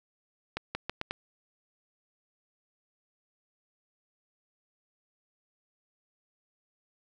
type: accelerating click train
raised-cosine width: 0.3 ms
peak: -16 dBFS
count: 5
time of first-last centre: 0.57-1.11 s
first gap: 180 ms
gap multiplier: 0.81
effects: none